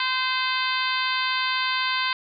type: harmonic tone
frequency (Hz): 516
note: C5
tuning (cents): -24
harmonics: 2 / 3 / 4 / 5 / 6 / 7 / 8 / 9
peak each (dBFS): -27 / -29 / -30 / -31 / -32 / -32 / -33 / -34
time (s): 0-2.13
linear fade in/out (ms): 2
effects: none